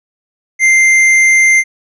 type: tone with hard clipping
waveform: triangle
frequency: 2091 Hz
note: C7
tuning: 2 cents flat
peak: -7 dBFS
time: 0.59-1.64 s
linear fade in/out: 50 ms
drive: 11 dB
effects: none